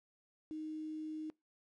sine tone with quantisation, 311.1 Hz, D#4, in tune, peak -40 dBFS, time 0.51-1.3 s, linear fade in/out 0 ms, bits 10, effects noise-tail reverb RT60 0.2 s tail -24 dB re dry + low-pass 4000 Hz 12 dB/octave

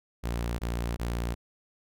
sawtooth tone bursts, 58.6 Hz, A#1, 10 cents sharp, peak -25 dBFS, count 3, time 0.23-1.35 s, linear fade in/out 20 ms, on 360 ms, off 20 ms, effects none

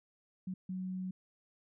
sine tone bursts at uneven times, 185.7 Hz, F#3, 7 cents sharp, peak -36 dBFS, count 2, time 0.47-0.54 / 0.69-1.11 s, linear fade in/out 5 ms, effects none

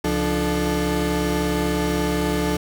35% pulse tone cluster, 69.5 / 175.3 / 298.4 / 436 Hz, C#2 / F3 / D4 / A4, +5 / +7 / +28 / -16 cents, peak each -26 / -23 / -23 / -24 dBFS, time 0.04-2.57 s, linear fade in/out 5 ms, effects none

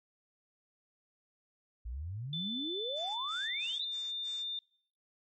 sine exponential sweep, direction up, 53.2 to 4118 Hz, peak -37 dBFS, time 1.85-3.85 s, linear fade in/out 10 ms
sine tone with pitch glide, 3520 to 3600 Hz, A7 to A7, 0 to +39 cents, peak -35 dBFS, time 2.33-4.59 s, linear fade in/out 2 ms, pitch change +39 cents, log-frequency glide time 3.27-3.76 s
blue noise bursts, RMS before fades -48 dBFS, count 5, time 2.95-4.446 s, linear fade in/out 50 ms, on 220 ms, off 99 ms
effects noise-tail reverb RT60 0.6 s tail -23 dB re dry + MP3 32 kbps

